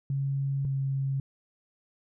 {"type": "tone pair in turn", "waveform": "sine", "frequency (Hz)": [137.7, 135.96], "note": ["C#3", "C#3"], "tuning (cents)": [-11, -33], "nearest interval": "unison", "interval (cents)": 22, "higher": "first", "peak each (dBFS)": -26, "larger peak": "neither", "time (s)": [[0.1, 0.65], [0.65, 1.2]], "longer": "neither", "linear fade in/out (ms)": 2, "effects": []}